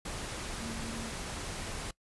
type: tone in noise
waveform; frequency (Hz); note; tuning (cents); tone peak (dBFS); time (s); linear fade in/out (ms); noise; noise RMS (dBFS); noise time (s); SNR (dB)
sine; 227.2; A#3; -44; -41; 0.6-1.1; 5; pink; -39; 0.05-1.91; -5
effects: noise-tail reverb RT60 0.1 s tail -21 dB re dry + resampled to 24000 Hz